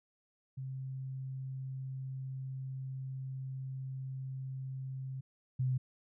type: tone pair in turn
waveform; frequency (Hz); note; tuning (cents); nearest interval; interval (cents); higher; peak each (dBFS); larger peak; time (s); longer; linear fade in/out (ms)
sine; 132.3 / 128.91; C3 / C3; +20 / -25; unison; 45; first; -38 / -29; second; 0.57-5.21 / 5.59-5.78; first; 10
effects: none